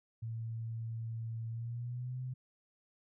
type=tone with pitch glide; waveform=sine; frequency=113.7 to 127.62 Hz; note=A#2 to C3; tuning=-43 to -43 cents; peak=-37 dBFS; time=0.22-2.34 s; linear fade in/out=10 ms; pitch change=+200 cents; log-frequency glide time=1.49-2.19 s; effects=none